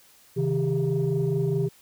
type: tone cluster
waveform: sine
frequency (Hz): 134.4 / 159.3 / 397.5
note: C3 / D#3 / G4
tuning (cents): +47 / +41 / +24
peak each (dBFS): -25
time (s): 0.36-1.69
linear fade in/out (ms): 20
effects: tanh soft clip ceiling -16 dBFS + white hiss -56 dBFS RMS until 1.81 s